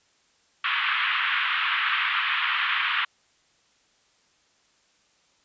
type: band-pass noise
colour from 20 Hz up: pink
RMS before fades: -25 dBFS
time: 0.64-3.05 s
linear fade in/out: 5 ms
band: 1100 to 3300 Hz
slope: 48 dB/octave
effects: white hiss -64 dBFS RMS until 5.44 s + resampled to 16000 Hz